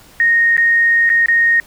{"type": "tone with dropouts", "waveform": "sine", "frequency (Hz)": 1858, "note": "A#6", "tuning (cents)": -6, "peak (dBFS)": -9, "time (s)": [0.2, 1.6], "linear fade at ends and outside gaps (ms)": 1, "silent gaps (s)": [[0.568, 0.579], [1.093, 1.1], [1.26, 1.284]], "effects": ["pink hiss -44 dBFS RMS until 1.66 s"]}